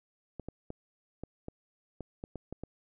clicks, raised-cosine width 2 ms, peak -26 dBFS, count 10, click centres 0.397 / 0.486 / 0.704 / 1.236 / 1.484 / 2.007 / 2.239 / 2.357 / 2.526 / 2.636 s, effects none

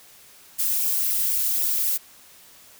violet noise with flanger, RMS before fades -23 dBFS, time 0.58-1.98 s, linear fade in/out 20 ms, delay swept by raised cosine 0.36 to 4.36 ms, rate 3.9 Hz, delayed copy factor +0.9, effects white hiss -50 dBFS RMS until 2.79 s

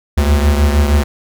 square beating tone pair, 71.8 / 78.2 Hz, D2 / D#2, -39 / +9 cents, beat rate 6.4 Hz, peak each -11 / -17 dBFS, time 0.17-1.04 s, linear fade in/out 10 ms, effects none

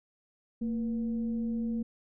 sine tone with frequency modulation, 228.6 Hz, A#3, 34 cents flat, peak -29 dBFS, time 0.61-1.83 s, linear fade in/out 10 ms, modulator 254 Hz, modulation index 0.31, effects none

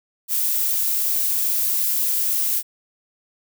violet noise, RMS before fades -21 dBFS, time 0.28-2.63 s, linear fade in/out 50 ms, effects none

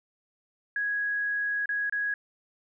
sine tone with dropouts, 1661.2 Hz, G#6, in tune, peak -26 dBFS, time 0.76-2.14 s, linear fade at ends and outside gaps 2 ms, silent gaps 1.658-1.691 / 1.897-1.924 s, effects none

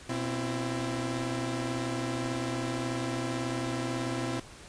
sawtooth tone cluster, 122.8 / 263.8 / 335.2 Hz, B2 / C4 / E4, -9 / +14 / +29 cents, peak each -31 dBFS, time 0.09-4.4 s, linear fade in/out 5 ms, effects pink hiss -49 dBFS RMS until 4.68 s + resampled to 22050 Hz

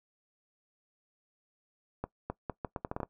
accelerating click train, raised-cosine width 1 ms, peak -20 dBFS, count 10, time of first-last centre 2.04-3.032 s, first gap 260 ms, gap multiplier 0.76, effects noise-tail reverb RT60 0.1 s tail -19 dB re dry

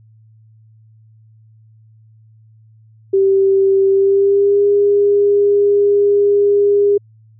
sine tone with pitch glide, 389 to 406.2 Hz, G4 to G#4, -13 to -38 cents, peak -9 dBFS, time 3.13-6.98 s, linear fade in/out 10 ms, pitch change +75 cents, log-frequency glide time 3.89-4.66 s, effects added 110 Hz sine -44 dBFS peak until 7.39 s

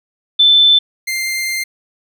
sine / sawtooth tone pair in turn, 3527 / 2097 Hz, A7 / C7, +3 / +3 cents, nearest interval major sixth, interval 900 cents, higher first, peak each -6 / -14 dBFS, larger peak first, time 0.39-0.79 / 1.07-1.64 s, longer second, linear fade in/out 10 ms, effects none

